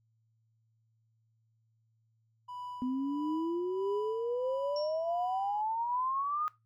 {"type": "tone with tremolo", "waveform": "triangle", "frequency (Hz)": 987.8, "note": "B5", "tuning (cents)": 0, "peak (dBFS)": -38, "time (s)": [2.48, 5.62], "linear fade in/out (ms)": 10, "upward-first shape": "sine", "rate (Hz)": 1.5, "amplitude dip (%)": 65}
{"type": "exponential sweep", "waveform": "sine", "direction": "up", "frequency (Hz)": [250, 1248], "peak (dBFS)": -30, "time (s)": [2.82, 6.48], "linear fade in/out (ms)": 0}
{"type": "tone with exponential decay", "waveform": "sine", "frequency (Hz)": 5490, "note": "F8", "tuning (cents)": -31, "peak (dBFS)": -39, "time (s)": [4.76, 5.12], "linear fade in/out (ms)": 2, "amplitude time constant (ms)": 78}
{"effects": ["noise-tail reverb RT60 0.2 s tail -17 dB re dry", "added 112 Hz sine -70 dBFS peak until 6.65 s"]}